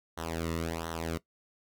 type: tone with flanger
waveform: sawtooth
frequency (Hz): 82.41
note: E2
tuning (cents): 0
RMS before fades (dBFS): -35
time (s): 0.17-1.18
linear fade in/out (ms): 10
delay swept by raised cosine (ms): 0.41 to 1.29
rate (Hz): 1.4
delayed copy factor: -0.85
effects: noise-tail reverb RT60 0.1 s tail -18 dB re dry

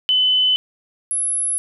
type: tone pair in turn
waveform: sine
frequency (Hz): 3020 / 10950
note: F#7 / F9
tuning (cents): +35 / -35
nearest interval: octave + minor seventh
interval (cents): 2230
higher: second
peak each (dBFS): -13 / -18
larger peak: first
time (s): 0.09-0.56 / 1.11-1.58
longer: neither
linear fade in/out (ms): 0
effects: none

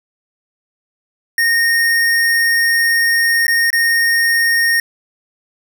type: tone with dropouts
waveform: square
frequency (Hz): 1849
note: A#6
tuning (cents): -15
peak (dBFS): -12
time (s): 1.38-4.8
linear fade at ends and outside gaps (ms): 2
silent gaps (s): 3.468-3.48 / 3.704-3.729
effects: none

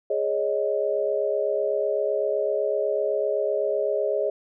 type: chord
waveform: sine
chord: Ab suspended fourth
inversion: none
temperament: equal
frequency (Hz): 415.3 / 554.4 / 622.3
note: Ab4 / Db5 / Eb5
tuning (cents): 0 / 0 / 0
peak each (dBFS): -26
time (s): 0.1-4.3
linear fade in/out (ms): 5
effects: none

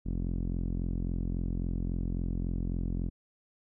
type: tone with low-pass filter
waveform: sawtooth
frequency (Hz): 43.65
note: F1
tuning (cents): 0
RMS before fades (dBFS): -32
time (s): 0.05-3.1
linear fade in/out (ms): 20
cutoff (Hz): 250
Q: 1.8
effects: none

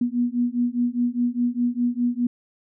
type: beating tone pair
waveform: sine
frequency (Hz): 240 / 244.9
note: B3 / B3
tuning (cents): -49 / -14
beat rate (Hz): 4.9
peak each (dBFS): -23 / -23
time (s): 0.01-2.27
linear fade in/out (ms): 5
effects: none

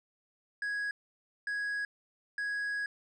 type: tone bursts at uneven times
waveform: triangle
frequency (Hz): 1661.2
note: G#6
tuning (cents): 0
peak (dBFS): -30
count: 3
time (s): 0.62-0.91 / 1.47-1.85 / 2.38-2.86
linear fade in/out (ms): 2
effects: resampled to 24000 Hz

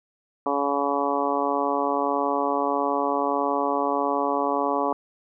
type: harmonic tone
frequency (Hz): 141.6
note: C#3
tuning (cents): +37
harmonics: 2 / 3 / 4 / 5 / 6 / 7 / 8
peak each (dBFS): -29 / -29 / -29 / -29 / -29 / -29 / -29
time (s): 0.46-4.93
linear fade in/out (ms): 2
effects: none

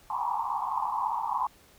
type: band-pass noise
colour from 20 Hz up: white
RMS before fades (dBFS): -30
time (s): 0.1-1.47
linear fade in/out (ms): 2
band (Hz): 800 to 1100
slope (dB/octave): 96
effects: pink hiss -58 dBFS RMS until 1.78 s

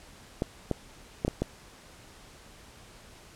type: clicks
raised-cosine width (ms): 2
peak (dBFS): -13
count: 5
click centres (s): 0.421 / 0.713 / 1.249 / 1.28 / 1.42
effects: pink hiss -52 dBFS RMS until 3.35 s + low-pass 10000 Hz 12 dB/octave

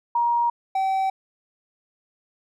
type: tone pair in turn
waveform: sine / triangle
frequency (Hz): 946 / 768.6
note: A#5 / G5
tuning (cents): +25 / -34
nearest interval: major third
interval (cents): 359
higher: first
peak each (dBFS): -18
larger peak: neither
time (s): 0.15-0.5 / 0.75-1.1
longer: neither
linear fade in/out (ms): 5
effects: none

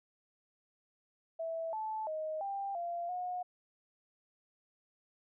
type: tone with pitch steps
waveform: sine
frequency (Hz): 656 / 871 / 625 / 792 / 690 / 723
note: E5 / A5 / D#5 / G5 / F5 / F#5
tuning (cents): -9 / -18 / +8 / +18 / -21 / -40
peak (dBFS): -35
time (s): 1.39-3.43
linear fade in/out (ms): 10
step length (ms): 340
effects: none

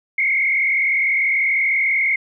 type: tone with frequency modulation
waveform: sine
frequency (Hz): 2163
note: C#7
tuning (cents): -43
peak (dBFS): -15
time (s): 0.18-2.16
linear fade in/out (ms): 5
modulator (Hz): 40.3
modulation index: 2.1
effects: none

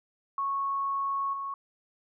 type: tone with level steps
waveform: sine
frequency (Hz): 1103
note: C#6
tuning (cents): -9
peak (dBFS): -27 / -32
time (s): 0.38-1.54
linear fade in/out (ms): 2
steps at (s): 1.33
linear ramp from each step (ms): 5
effects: none

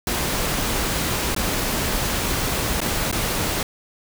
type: noise with dropouts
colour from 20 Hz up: pink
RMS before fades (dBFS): -23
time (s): 0.07-3.63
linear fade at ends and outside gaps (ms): 2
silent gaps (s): 1.348-1.363 / 2.805-2.815 / 3.114-3.126
effects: none

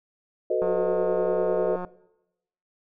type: chord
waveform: sine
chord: B dominant seventh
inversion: second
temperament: equal with one note detuned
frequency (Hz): 370 / 440 / 502.2 / 622.3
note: F#4 / A4 / B4 / D#5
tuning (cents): 0 / 0 / +29 / 0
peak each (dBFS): -27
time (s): 0.5-1.76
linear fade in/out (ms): 5
type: click train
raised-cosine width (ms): 1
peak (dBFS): -20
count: 222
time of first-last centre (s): 0.62-1.848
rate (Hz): 180
effects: noise-tail reverb RT60 0.9 s tail -21 dB re dry

